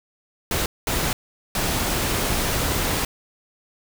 pink noise bursts at uneven times, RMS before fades -23 dBFS, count 3, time 0.51-0.66 / 0.87-1.13 / 1.55-3.05 s, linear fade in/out 2 ms, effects none

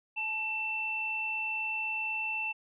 sine tone pair together, 867.7 / 2678 Hz, A5 / E7, -24 / +27 cents, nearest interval octave + minor sixth, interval 1951 cents, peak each -40 / -31 dBFS, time 0.16-2.53 s, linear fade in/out 20 ms, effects none

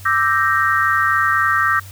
sine chord, E half-diminished seventh, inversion third, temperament equal, 1174.7 / 1318.5 / 1568 / 1864.7 Hz, D6 / E6 / G6 / Bb6, 0 / 0 / 0 / 0 cents, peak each -19 dBFS, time 0.05-1.8 s, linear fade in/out 10 ms, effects added 95 Hz sine -35 dBFS peak until 1.91 s + white hiss -42 dBFS RMS until 1.91 s

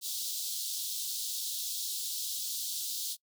pink high-pass noise, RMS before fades -36 dBFS, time 0.01-3.17 s, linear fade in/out 50 ms, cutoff 3500 Hz, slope 48 dB/octave, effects noise-tail reverb RT60 0.1 s tail -24 dB re dry

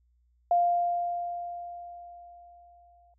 sine tone with exponential decay, 698.5 Hz, F5, in tune, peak -19 dBFS, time 0.51-3.14 s, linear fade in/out 2 ms, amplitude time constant 570 ms, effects added 60 Hz sine -64 dBFS peak until 3.18 s

